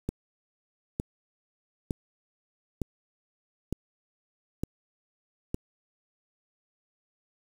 click train, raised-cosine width 3 ms, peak -16 dBFS, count 7, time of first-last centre 0.09-5.545 s, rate 1.1 Hz, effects 7-bit

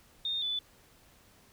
sine tone pair in turn, 3659 / 3486 Hz, A#7 / A7, -33 / -17 cents, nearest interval minor second, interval 84 cents, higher first, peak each -30 / -30 dBFS, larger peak neither, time 0.25-0.42 / 0.42-0.59 s, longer neither, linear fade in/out 2 ms, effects pink hiss -61 dBFS RMS until 1.52 s

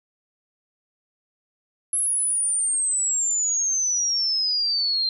sine exponential sweep, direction down, 11000 to 4137 Hz, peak -20 dBFS, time 1.93-5.09 s, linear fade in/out 2 ms, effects none

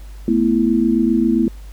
sine chord, A suspended second, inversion none, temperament just, 220 / 247.5 / 330 Hz, A3 / B3 / E4, 0 / +4 / +2 cents, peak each -17 dBFS, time 0.28-1.48 s, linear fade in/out 2 ms, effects added 50 Hz sine -32 dBFS peak until 1.72 s + pink hiss -49 dBFS RMS until 1.72 s

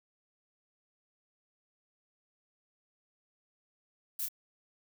violet noise with echo, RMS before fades -36 dBFS, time 4.19-4.26 s, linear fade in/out 5 ms, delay 26 ms, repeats 1, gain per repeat -3 dB, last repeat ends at 4.286 s, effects none

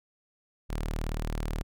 sawtooth tone, 38.52 Hz, D#1, 17 cents flat, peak -26 dBFS, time 0.69-1.63 s, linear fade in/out 20 ms, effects none

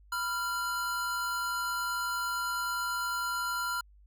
square tone pair together, 987.8 / 1384.7 Hz, B5 / F6, 0 / -15 cents, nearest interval tritone, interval 585 cents, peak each -38 / -32 dBFS, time 0.12-3.81 s, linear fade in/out 5 ms, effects added 50 Hz sine -55 dBFS peak until 4.06 s

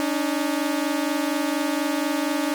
sawtooth tone pair together, 282 / 306.2 Hz, C#4 / D#4, +30 / -28 cents, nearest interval minor second, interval 142 cents, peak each -21 dBFS, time 0-2.54 s, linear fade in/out 0 ms, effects none

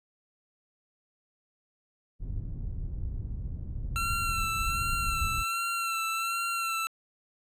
pink low-pass noise, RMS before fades -34 dBFS, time 2.19-5.45 s, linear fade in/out 50 ms, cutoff 100 Hz, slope 12 dB/octave
25% pulse tone with vibrato, 1351 Hz, E6, 42 cents sharp, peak -25 dBFS, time 3.96-6.87 s, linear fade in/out 0 ms, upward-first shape sine, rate 1.3 Hz, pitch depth 29 cents each way
effects resampled to 32000 Hz

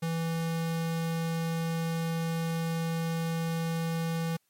square tone, 164.81 Hz, E3, in tune, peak -29 dBFS, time 0.02-4.37 s, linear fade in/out 10 ms, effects white hiss -74 dBFS RMS until 4.49 s + MP3 64 kbps

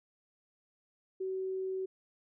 sine tone, 378.2 Hz, F#4, 38 cents sharp, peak -33 dBFS, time 1.2-1.86 s, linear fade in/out 10 ms, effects none

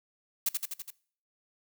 blue noise with echo, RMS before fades -27 dBFS, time 0.46-0.49 s, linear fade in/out 5 ms, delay 83 ms, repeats 5, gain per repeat -3 dB, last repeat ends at 0.905 s, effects noise-tail reverb RT60 0.5 s tail -21 dB re dry

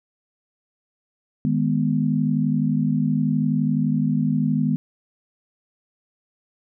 sine chord, G# minor, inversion second, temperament equal, 155.56 / 207.7 / 246.9 Hz, D#3 / G#3 / B3, 0 / 0 / 0 cents, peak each -22 / -23 / -22 dBFS, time 1.45-4.76 s, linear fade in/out 0 ms, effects none

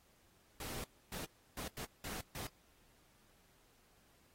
pink noise bursts at uneven times, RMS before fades -45 dBFS, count 6, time 0.6-0.84 / 1.12-1.25 / 1.57-1.68 / 1.77-1.85 / 2.04-2.21 / 2.35-2.47 s, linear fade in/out 2 ms, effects pink hiss -70 dBFS RMS until 4.34 s + AAC 48 kbps

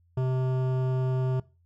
sine tone with hard clipping, 129.3 Hz, C3, 20 cents flat, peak -26 dBFS, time 0.17-1.4 s, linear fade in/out 5 ms, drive 14 dB, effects noise-tail reverb RT60 0.3 s tail -21 dB re dry + added 86 Hz sine -61 dBFS peak until 1.65 s

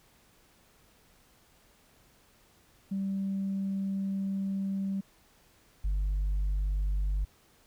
sine tone pair in turn, 194.8 / 49.12 Hz, G3 / G1, -11 / +4 cents, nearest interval 2 octaves, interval 2385 cents, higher first, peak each -28 / -24 dBFS, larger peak second, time 2.91-5.01 / 5.84-7.25 s, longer first, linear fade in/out 10 ms, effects tanh soft clip ceiling -25 dBFS + pink hiss -63 dBFS RMS until 7.66 s

